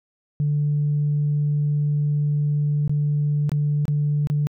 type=tone with dropouts; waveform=sine; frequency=147.1 Hz; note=D3; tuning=3 cents sharp; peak=-17 dBFS; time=0.4-4.47 s; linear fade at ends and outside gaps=0 ms; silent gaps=2.878-2.895 / 3.494-3.518 / 3.854-3.881 / 4.271-4.3 s; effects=tanh soft clip ceiling -14 dBFS